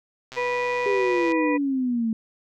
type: click train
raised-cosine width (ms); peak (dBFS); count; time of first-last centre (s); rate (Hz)
0.2; -21; 131; 0.32-1.32; 130
type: harmonic tone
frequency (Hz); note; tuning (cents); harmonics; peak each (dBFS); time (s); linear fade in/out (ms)
490.6; B4; -12; 1 / 2 / 4 / 5; -25 / -28 / -31 / -32; 0.36-1.58; 20
type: exponential sweep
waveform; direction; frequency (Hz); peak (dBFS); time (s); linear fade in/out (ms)
sine; down; 410.8 to 219.4; -21; 0.86-2.13; 2
effects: none